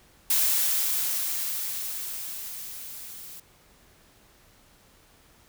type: noise with level ramp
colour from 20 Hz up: blue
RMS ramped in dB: -22 to -43 dBFS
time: 0.3-3.4 s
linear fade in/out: 5 ms
effects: pink hiss -58 dBFS RMS until 5.48 s